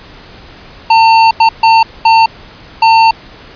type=tone bursts at uneven times; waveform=square; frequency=900 Hz; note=A5; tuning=39 cents sharp; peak=-4 dBFS; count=5; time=0.9-1.31 / 1.4-1.49 / 1.63-1.83 / 2.05-2.26 / 2.82-3.11 s; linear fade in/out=5 ms; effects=pink hiss -35 dBFS RMS until 3.55 s + resampled to 11025 Hz